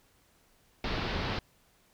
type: low-pass noise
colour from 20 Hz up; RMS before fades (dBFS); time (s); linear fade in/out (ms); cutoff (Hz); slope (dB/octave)
pink; -33; 0.84-1.39; 2; 4800; 48
effects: pink hiss -66 dBFS RMS until 1.93 s